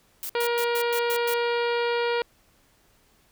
blue noise bursts, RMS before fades -33 dBFS, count 7, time 0.23-1.338 s, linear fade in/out 0 ms, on 64 ms, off 110 ms
harmonic tone, 474.2 Hz, A#4, 30 cents sharp, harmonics 1 / 2 / 3 / 4 / 5 / 6 / 7 / 8 / 9 / 10, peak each -24 / -30 / -33 / -37 / -35 / -39 / -41 / -44 / -42 / -47 dBFS, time 0.35-2.22 s, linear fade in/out 2 ms
effects pink hiss -62 dBFS RMS until 3.31 s

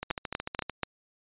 two click trains, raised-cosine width 0.3 ms, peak -12 / -17 dBFS, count 4 / 10, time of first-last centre 0.11-0.833 / 0.03-0.697 s, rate 4.15 / 13.5 Hz, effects resampled to 8000 Hz

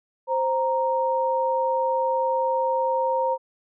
sine tone pair together, 524.1 / 932.3 Hz, C5 / A#5, +3 / 0 cents, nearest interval minor seventh, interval 997 cents, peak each -23 dBFS, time 0.27-3.38 s, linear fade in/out 50 ms, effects none

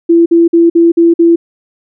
sine tone bursts, 336.7 Hz, E4, 37 cents sharp, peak -3 dBFS, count 6, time 0.09-1.36 s, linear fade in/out 10 ms, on 170 ms, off 50 ms, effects none

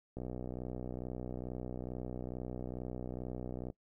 click train, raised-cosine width 2 ms, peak -28 dBFS, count 221, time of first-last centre 0.17-3.701 s, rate 62.3 Hz, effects noise-tail reverb RT60 0.1 s tail -22 dB re dry

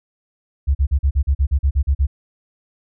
sine tone bursts, 69.3 Hz, C#2, in tune, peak -12 dBFS, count 12, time 0.67-2.07 s, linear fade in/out 20 ms, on 80 ms, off 40 ms, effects none

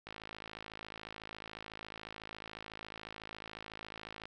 click train, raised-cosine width 0.3 ms, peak -28 dBFS, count 227, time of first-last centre 0.07-4.255 s, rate 54 Hz, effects none

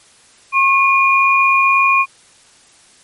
sine tone pair together, 1084 / 2433 Hz, C#6 / D#7, -39 / -39 cents, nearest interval octave + major second, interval 1400 cents, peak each -12 dBFS, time 0.52-2.06 s, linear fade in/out 50 ms, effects white hiss -48 dBFS RMS until 3.03 s + MP3 48 kbps

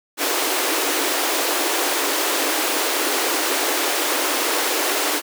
pink high-pass noise, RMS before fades -21 dBFS, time 0.17-5.22 s, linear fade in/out 50 ms, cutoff 280 Hz, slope 96 dB/octave, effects none

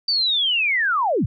sine linear sweep, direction down, 4655 to 69.4 Hz, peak -17 dBFS, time 0.08-1.26 s, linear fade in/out 5 ms, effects none

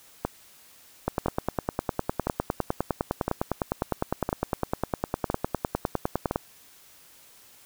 two click trains, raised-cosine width 1 ms, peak -10 / -11 dBFS, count 53 / 7, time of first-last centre 1.08-6.359 / 0.25-6.311 s, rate 9.85 / 0.99 Hz, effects white hiss -54 dBFS RMS until 7.65 s

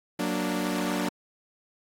sawtooth chord, Gb augmented, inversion none, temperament equal, 185 / 233.1 / 293.7 Hz, Gb3 / Bb3 / D4, 0 / 0 / 0 cents, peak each -27 / -28 / -26 dBFS, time 0.19-1.09 s, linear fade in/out 5 ms, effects AAC 48 kbps

